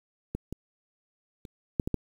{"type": "clicks", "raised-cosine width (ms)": 3, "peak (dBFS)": [-18, -22, -30, -11, -17, -13], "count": 6, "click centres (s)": [0.35, 0.526, 1.452, 1.798, 1.875, 1.943], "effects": ["8-bit"]}